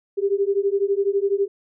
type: beating tone pair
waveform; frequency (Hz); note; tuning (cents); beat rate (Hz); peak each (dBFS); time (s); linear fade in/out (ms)
sine; 392 / 404; G4 / G#4; 0 / -48; 12; -21; 0.17-1.48; 20
effects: none